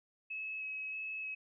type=tone with vibrato; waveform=sine; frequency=2573 Hz; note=E7; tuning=43 cents flat; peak=-38 dBFS; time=0.3-1.35 s; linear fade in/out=10 ms; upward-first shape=square; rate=1.6 Hz; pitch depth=9 cents each way; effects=none